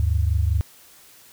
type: tone pair together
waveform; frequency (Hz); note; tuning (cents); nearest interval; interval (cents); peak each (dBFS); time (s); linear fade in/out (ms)
sine; 74.62 / 99.6; D2 / G2; +28 / +28; perfect fourth; 500; -19 / -22; 0-0.61; 0
effects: white hiss -50 dBFS RMS until 1.32 s